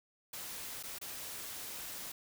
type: noise with dropouts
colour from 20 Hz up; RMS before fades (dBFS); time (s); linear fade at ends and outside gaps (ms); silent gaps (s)
white; -44; 0.33-2.12; 5; 0.828-0.835 / 0.986-1.013
effects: none